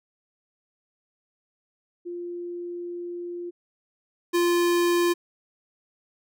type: tone pair in turn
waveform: sine / square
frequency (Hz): 349.2 / 347.5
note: F4 / F4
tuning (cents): 0 / -9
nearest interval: unison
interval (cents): 9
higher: first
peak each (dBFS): -31 / -20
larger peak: second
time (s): 2.05-3.51 / 4.33-5.14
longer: first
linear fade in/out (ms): 20
effects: none